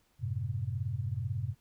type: chord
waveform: sine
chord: F# diminished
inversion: none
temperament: equal with one note detuned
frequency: 92.5 / 108.49 / 130.81 Hz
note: F#2 / A2 / C3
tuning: 0 / -24 / 0 cents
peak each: -37 / -35 / -36 dBFS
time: 0.19-1.55 s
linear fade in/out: 50 ms
effects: pink hiss -71 dBFS RMS until 1.6 s